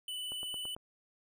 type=tone with vibrato; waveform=square; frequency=2991 Hz; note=F#7; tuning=18 cents sharp; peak=-38 dBFS; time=0.08-0.75 s; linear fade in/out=2 ms; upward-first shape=sine; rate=20 Hz; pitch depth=28 cents each way
type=click train; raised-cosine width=1 ms; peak=-34 dBFS; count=5; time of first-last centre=0.32-0.765 s; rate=8.99 Hz
effects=none